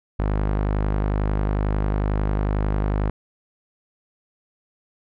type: tone with low-pass filter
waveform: sawtooth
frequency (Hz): 51.1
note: G#1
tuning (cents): -27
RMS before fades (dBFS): -22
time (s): 0.19-3.1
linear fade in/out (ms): 5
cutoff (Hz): 1400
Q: 0.82
effects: none